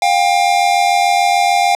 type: tone pair together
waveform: square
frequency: 709 / 795.8 Hz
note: F5 / G5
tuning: +26 / +26 cents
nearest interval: major second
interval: 200 cents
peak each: -14 dBFS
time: 0.02-1.75 s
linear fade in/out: 2 ms
effects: low-pass 9000 Hz 12 dB/octave + 8-bit